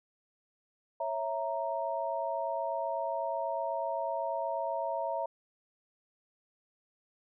sine chord, A# diminished, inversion first, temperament equal with one note detuned, 551.2 / 659.3 / 932.3 Hz, C#5 / E5 / A#5, -10 / 0 / 0 cents, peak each -37 / -34 / -35 dBFS, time 1-5.26 s, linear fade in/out 5 ms, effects none

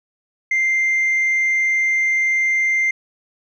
sine tone, 2093 Hz, C7, in tune, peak -13 dBFS, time 0.51-2.91 s, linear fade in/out 5 ms, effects tanh soft clip ceiling -13 dBFS

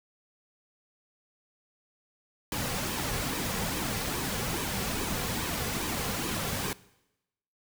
pink noise with flanger, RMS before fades -32 dBFS, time 2.52-6.73 s, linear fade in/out 2 ms, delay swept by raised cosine 1.4 to 3.3 ms, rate 2.4 Hz, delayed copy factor -0.5, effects noise-tail reverb RT60 0.9 s tail -20 dB re dry

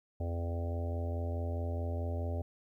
harmonic tone with a mistuned harmonic, 84.7 Hz, E2, 48 cents sharp, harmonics 1 / 3 / 4 / 5 / 6 / 7 / 8 / 9, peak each -33 / -44 / -50 / -46 / -51 / -44 / -51 / -50 dBFS, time 0.2-2.42 s, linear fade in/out 5 ms, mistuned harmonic 9, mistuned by +34 cents, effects 12-bit

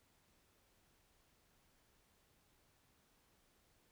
silence, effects pink hiss -74 dBFS RMS until 3.91 s

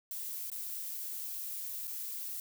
violet noise with dropouts, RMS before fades -40 dBFS, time 0.11-2.4 s, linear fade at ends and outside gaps 1 ms, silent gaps 0.501-0.517 / 1.871-1.876 s, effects none

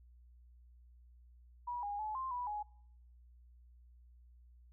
sine tone with pitch steps, 969 / 817 / 857 / 1050 / 982 / 837 Hz, B5 / G#5 / A5 / C6 / B5 / G#5, -33 / -29 / -46 / +6 / -10 / +13 cents, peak -37 dBFS, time 1.67-2.63 s, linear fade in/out 10 ms, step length 160 ms, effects noise-tail reverb RT60 0.7 s tail -24 dB re dry + added 60 Hz sine -58 dBFS peak until 4.72 s

